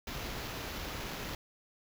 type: noise with sample-and-hold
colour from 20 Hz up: pink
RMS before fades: -40 dBFS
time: 0.07-1.35 s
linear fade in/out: 2 ms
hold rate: 8820 Hz
effects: none